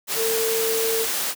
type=tone in noise; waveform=sine; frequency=450.3 Hz; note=A4; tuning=40 cents sharp; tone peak=-22 dBFS; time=0.15-1.07 s; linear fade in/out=50 ms; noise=white; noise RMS=-25 dBFS; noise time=0.07-1.35 s; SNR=0 dB; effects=high-pass 200 Hz 12 dB/octave